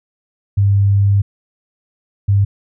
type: tone pair in turn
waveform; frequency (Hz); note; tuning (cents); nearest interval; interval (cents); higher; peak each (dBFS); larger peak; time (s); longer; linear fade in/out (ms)
sine; 99.9 / 99.9; G2 / G2; +33 / +33; unison; 0; neither; -9; neither; 0.57-1.22 / 2.28-2.45; first; 10
effects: none